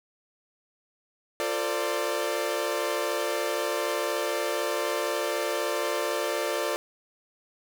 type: chord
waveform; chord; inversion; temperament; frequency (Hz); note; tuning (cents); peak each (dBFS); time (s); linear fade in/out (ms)
sawtooth; D minor seventh; first; equal with one note detuned; 349.2 / 450 / 523.3 / 587.3; F4 / A4 / C5 / D5; 0 / +39 / 0 / 0; -30 / -28 / -30 / -26; 1.4-6.76; 0
effects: none